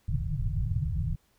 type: low-pass noise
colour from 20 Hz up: white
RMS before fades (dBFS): -29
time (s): 0.08-1.16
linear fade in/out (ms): 10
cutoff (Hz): 160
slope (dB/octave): 96
effects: pink hiss -68 dBFS RMS until 1.38 s